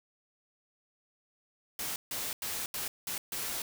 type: noise bursts at uneven times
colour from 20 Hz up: white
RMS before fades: -36 dBFS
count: 6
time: 1.79-1.96 / 2.11-2.33 / 2.42-2.66 / 2.74-2.88 / 3.07-3.18 / 3.32-3.62 s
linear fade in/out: 2 ms
effects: none